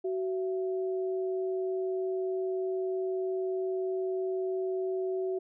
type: tone pair together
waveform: sine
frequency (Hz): 375.6 / 670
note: F#4 / E5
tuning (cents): +26 / +28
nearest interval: minor seventh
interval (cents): 1002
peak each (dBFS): -29 / -40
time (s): 0.04-5.39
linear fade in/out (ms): 10
effects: none